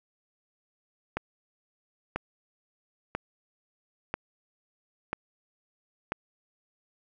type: click train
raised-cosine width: 0.5 ms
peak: -14 dBFS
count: 6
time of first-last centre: 1.17-6.12 s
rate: 1.01 Hz
effects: none